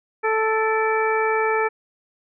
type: harmonic tone with a mistuned harmonic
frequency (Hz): 439.8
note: A4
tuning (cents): -1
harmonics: 1 / 2 / 3 / 4 / 5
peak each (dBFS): -21 / -24 / -26 / -27 / -28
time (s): 0.23-1.69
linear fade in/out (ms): 20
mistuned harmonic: 5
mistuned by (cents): +84
effects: none